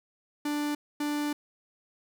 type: tone bursts at uneven times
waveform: 45% pulse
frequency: 294.5 Hz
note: D4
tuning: 5 cents sharp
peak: -28 dBFS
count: 2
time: 0.45-0.75 / 1-1.33 s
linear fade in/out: 5 ms
effects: none